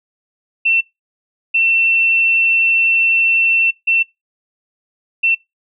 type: tone bursts at uneven times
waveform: sine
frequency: 2694 Hz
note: E7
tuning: 37 cents sharp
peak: -11 dBFS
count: 4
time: 0.65-0.81 / 1.54-3.71 / 3.87-4.03 / 5.23-5.35 s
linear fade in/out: 10 ms
effects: noise-tail reverb RT60 0.2 s tail -23 dB re dry